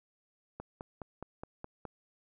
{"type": "click train", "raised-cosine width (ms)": 1, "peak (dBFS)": -27, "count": 7, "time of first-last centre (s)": [0.6, 1.853], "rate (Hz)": 4.79, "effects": []}